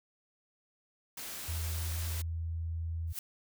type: noise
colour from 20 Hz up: white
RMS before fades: -42 dBFS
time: 1.17-2.22 s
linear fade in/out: 5 ms
type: tone with pitch glide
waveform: sine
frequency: 82 to 82.48 Hz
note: E2 to E2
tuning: -9 to +2 cents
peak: -33 dBFS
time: 1.48-3.13 s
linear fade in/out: 10 ms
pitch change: +11 cents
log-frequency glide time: 1.94-2 s
type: noise with exponential growth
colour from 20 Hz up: blue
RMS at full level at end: -34 dBFS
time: 3.07-3.19 s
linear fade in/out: 2 ms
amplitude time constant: 25 ms
effects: none